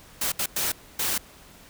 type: noise bursts at uneven times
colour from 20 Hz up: white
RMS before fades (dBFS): -26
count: 4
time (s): 0.21-0.32 / 0.39-0.46 / 0.56-0.72 / 0.99-1.18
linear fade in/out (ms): 5
effects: pink hiss -50 dBFS RMS until 1.69 s